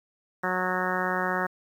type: harmonic tone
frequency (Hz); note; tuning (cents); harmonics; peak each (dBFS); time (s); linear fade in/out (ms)
183.5; F#3; -14; 1 / 2 / 3 / 4 / 5 / 6 / 7 / 8 / 9 / 10; -34 / -34 / -34 / -34 / -34 / -34 / -34 / -34 / -34 / -34; 0.43-1.47; 10
effects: 9-bit